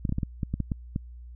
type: clicks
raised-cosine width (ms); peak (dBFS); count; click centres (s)
5; -15; 10; 0.052 / 0.093 / 0.124 / 0.184 / 0.232 / 0.432 / 0.54 / 0.603 / 0.718 / 0.961
effects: added 60 Hz sine -41 dBFS peak until 1.35 s